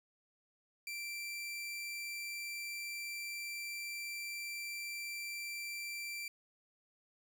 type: tone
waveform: sawtooth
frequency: 2349 Hz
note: D7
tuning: in tune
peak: -37 dBFS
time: 0.87-6.28 s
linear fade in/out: 2 ms
effects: none